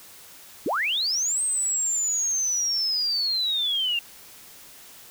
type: linear two-way sweep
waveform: sine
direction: up then down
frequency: 220 to 8372 to 2744 Hz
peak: -22 dBFS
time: 0.66-3.99 s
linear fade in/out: 2 ms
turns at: 1.42 s
effects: white hiss -47 dBFS RMS until 5.1 s